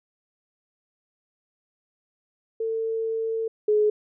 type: tone pair in turn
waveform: sine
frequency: 448.7 / 422.8 Hz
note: A4 / G#4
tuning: +34 / +31 cents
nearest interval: minor second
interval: 103 cents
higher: first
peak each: -24 / -17 dBFS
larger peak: second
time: 2.6-3.48 / 3.68-3.9 s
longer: first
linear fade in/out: 5 ms
effects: none